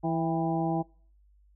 harmonic tone with a mistuned harmonic, 164.81 Hz, E3, in tune, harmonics 1 / 2 / 3 / 4 / 5 / 6, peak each -30 / -30 / -42 / -34 / -32 / -43 dBFS, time 0.03-0.83 s, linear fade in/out 20 ms, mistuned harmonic 5, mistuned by -47 cents, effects noise-tail reverb RT60 0.5 s tail -26 dB re dry + added 50 Hz sine -58 dBFS peak until 1.55 s

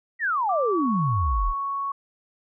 sine exponential sweep, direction down, 1975.5 to 32.7 Hz, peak -21 dBFS, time 0.19-1.54 s, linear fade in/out 50 ms
sine tone with pitch glide, 1174.7 to 1110.1 Hz, D6 to C#6, 0 to +2 cents, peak -25 dBFS, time 0.49-1.92 s, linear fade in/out 5 ms, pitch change -98 cents, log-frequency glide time 0.67-0.88 s
effects none

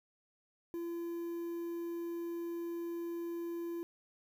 triangle tone with quantisation, 340 Hz, F4, 46 cents flat, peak -35 dBFS, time 0.74-3.83 s, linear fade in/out 0 ms, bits 10, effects none

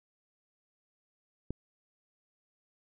click, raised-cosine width 3 ms, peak -22 dBFS, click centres 1.506 s, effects none

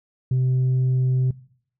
sine tone, 128.7 Hz, C3, 28 cents flat, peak -15 dBFS, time 0.31-1.31 s, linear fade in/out 5 ms, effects noise-tail reverb RT60 0.6 s tail -21 dB re dry + tanh soft clip ceiling -16 dBFS

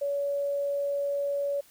sine tone, 566 Hz, C#5, 36 cents sharp, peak -26 dBFS, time 0.01-1.61 s, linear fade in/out 10 ms, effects white hiss -58 dBFS RMS until 1.7 s

